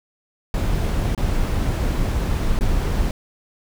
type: noise with dropouts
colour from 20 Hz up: brown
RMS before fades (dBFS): -20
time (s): 0.54-3.11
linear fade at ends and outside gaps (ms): 1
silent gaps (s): 1.149-1.177 / 2.59-2.609
effects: none